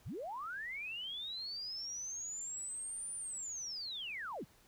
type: linear two-way sweep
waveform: sine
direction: up then down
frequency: 43.65 to 9430 to 74.1 Hz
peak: -40 dBFS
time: 0.05-4.45 s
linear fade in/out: 20 ms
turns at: 3.14 s
effects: pink hiss -66 dBFS RMS until 4.67 s